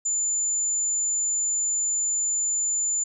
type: tone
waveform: sine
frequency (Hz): 7060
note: A8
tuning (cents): +5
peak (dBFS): -22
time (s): 0.05-3.04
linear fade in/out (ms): 10
effects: none